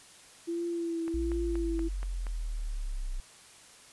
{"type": "tone with vibrato", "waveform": "sine", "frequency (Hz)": 336.4, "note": "E4", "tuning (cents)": 35, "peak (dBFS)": -30, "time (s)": [0.47, 1.89], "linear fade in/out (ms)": 20, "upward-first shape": "triangle", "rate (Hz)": 1.3, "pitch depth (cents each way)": 36}
{"type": "click train", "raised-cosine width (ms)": 0.5, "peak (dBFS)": -29, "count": 6, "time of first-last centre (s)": [1.08, 2.268], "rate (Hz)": 4.21}
{"type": "exponential sweep", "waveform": "sine", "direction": "down", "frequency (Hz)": [59.8, 31.14], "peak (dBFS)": -31, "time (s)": [1.14, 3.2], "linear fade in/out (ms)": 0}
{"effects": ["white hiss -54 dBFS RMS until 3.92 s", "resampled to 24000 Hz"]}